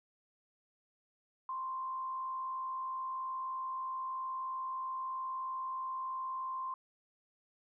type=tone with frequency modulation; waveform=sine; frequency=1046.5 Hz; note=C6; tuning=in tune; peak=-36 dBFS; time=1.49-6.74 s; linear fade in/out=2 ms; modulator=63.1 Hz; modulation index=0.32; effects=none